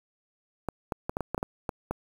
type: clicks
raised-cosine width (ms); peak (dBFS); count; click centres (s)
1; -15; 10; 0.687 / 0.922 / 1.095 / 1.169 / 1.207 / 1.346 / 1.379 / 1.429 / 1.692 / 1.91
effects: 7-bit